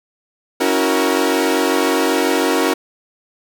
sawtooth chord, F# dominant seventh, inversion second, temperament equal with one note detuned, 277.2 / 324.5 / 370 / 466.2 Hz, C#4 / E4 / F#4 / A#4, 0 / -27 / 0 / 0 cents, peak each -16 dBFS, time 0.6-2.74 s, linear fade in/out 10 ms, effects none

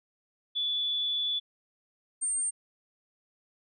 sine tone pair in turn, 3452 / 8698 Hz, A7 / C#9, -34 / -34 cents, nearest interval octave + major third, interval 1600 cents, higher second, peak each -27 dBFS, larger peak neither, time 0.55-1.4 / 2.21-2.51 s, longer first, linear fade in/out 20 ms, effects none

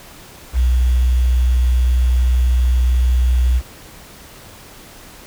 sine tone with quantisation, 62 Hz, B1, 7 cents sharp, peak -11 dBFS, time 0.53-3.62 s, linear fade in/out 50 ms, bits 6, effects pink hiss -40 dBFS RMS until 5.26 s

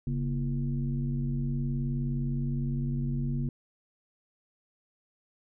sine tone with frequency modulation, 138.59 Hz, C#3, in tune, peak -27 dBFS, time 0.07-3.49 s, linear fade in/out 2 ms, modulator 98.9 Hz, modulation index 1, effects none

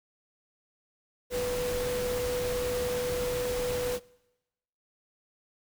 sine tone in noise, 493.9 Hz, B4, in tune, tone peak -28 dBFS, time 1.3-4 s, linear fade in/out 50 ms, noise pink, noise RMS -36 dBFS, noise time 1.3-4 s, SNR +5 dB, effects noise-tail reverb RT60 1.0 s tail -23 dB re dry

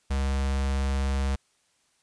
square tone with notch filter, 68 Hz, C#2, 33 cents flat, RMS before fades -26 dBFS, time 0.1-1.36 s, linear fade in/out 10 ms, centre 310 Hz, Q 1.9, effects white hiss -68 dBFS RMS until 2.02 s + resampled to 22050 Hz

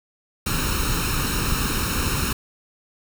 pink noise with comb filter, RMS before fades -23 dBFS, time 0.46-2.33 s, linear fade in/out 5 ms, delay 0.74 ms, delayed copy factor +0.75, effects none

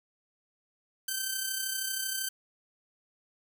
5% pulse tone with amplitude modulation, 1548 Hz, G6, 22 cents flat, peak -18 dBFS, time 1.08-2.29 s, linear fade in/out 5 ms, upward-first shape sine, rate 32.8 Hz, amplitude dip 45%, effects none

